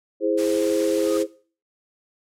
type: chord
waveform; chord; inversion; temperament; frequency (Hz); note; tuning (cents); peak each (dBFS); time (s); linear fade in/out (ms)
sine; E augmented; none; equal; 329.6 / 415.3 / 523.3; E4 / G#4 / B#4; 0 / 0 / 0; -23; 0.2-1.27; 50
type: noise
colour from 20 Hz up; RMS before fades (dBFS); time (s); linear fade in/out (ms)
white; -34; 0.37-1.24; 20
type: tone with exponential growth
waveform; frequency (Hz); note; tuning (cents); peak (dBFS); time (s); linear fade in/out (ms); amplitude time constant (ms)
triangle; 1244.5; D#6; 0; -29; 0.87-1.17; 0; 64
effects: noise-tail reverb RT60 0.4 s tail -18 dB re dry + low-pass 10000 Hz 12 dB/octave